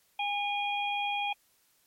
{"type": "harmonic tone", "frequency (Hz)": 816, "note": "G#5", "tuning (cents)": -31, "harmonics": [1, 3, 4], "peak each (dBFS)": [-31, -33, -37], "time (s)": [0.19, 1.33], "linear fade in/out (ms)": 5, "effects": ["white hiss -68 dBFS RMS until 1.86 s", "MP3 64 kbps"]}